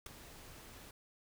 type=noise with ADSR envelope; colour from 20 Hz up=pink; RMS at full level=-39 dBFS; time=0.06-0.91 s; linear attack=5 ms; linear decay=4 ms; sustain=-15 dB; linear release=4 ms; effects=none

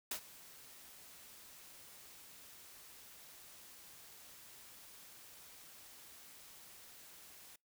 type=noise with ADSR envelope; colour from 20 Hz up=white; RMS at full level=-38 dBFS; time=0.11-7.56 s; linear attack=4 ms; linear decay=82 ms; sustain=-19 dB; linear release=5 ms; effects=noise-tail reverb RT60 0.2 s tail -26 dB re dry

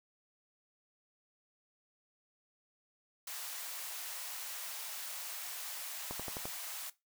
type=high-pass noise; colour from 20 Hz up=white; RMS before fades=-43 dBFS; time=3.27-6.9 s; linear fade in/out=5 ms; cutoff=610 Hz; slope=24 dB/octave
type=click train; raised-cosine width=1 ms; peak=-26 dBFS; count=5; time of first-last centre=6.11-6.455 s; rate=11.6 Hz
effects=noise-tail reverb RT60 0.2 s tail -17 dB re dry

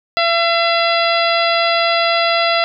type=harmonic tone with a mistuned harmonic; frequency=676 Hz; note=E5; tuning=43 cents sharp; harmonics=1 / 2 / 3 / 4 / 5 / 6 / 7; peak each=-16 / -19 / -21 / -22 / -23 / -24 / -24 dBFS; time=0.17-2.64 s; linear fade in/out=0 ms; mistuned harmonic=7; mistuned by=+34 cents; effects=none

